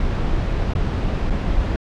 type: noise with dropouts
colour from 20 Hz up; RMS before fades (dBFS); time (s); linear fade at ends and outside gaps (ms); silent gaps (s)
brown; -20; 0-1.76; 2; 0.736-0.751 / 1.3-1.305
effects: low-pass 4000 Hz 12 dB/octave